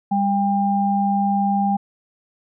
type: tone pair together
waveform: sine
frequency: 199.48 / 799 Hz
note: G3 / G5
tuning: +30 / +33 cents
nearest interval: 2 octaves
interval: 2403 cents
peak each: -19 dBFS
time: 0.11-1.77 s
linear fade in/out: 10 ms
effects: none